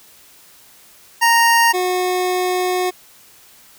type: tone pair in turn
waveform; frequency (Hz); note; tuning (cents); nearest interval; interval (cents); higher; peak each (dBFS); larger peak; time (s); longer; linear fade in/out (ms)
25% pulse; 929 / 364.6; A#5 / F#4; -6 / -25; octave + major third; 1619; first; -7 / -13; first; 1.21-1.73 / 1.73-2.91; second; 20
effects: white hiss -47 dBFS RMS until 3.78 s